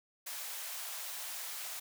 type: high-pass noise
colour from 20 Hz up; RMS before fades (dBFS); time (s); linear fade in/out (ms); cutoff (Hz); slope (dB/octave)
white; -42; 0.26-1.8; 10; 590; 24
effects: none